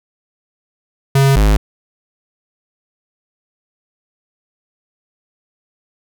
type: tone pair in turn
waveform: square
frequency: 136.8 / 51.96 Hz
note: C#3 / G#1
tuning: -23 / +2 cents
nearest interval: octave + perfect fourth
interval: 1675 cents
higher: first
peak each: -9 dBFS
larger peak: neither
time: 1.15-1.36 / 1.36-1.57 s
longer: neither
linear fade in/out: 5 ms
effects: none